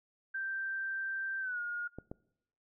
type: tone with pitch glide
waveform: sine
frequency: 1568 to 1429.6 Hz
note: G6 to F6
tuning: 0 to +40 cents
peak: -34 dBFS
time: 0.34-1.88 s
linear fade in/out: 10 ms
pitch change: -160 cents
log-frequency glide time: 1.4-1.6 s
type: clicks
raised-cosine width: 2 ms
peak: -28 dBFS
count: 2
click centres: 1.986 / 2.115 s
effects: noise-tail reverb RT60 0.8 s tail -23 dB re dry